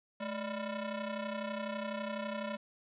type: ring-modulated tone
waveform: sawtooth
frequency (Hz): 400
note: G4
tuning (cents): +35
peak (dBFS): -29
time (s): 0.2-2.57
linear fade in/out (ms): 10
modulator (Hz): 184
effects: resampled to 8000 Hz + 11-bit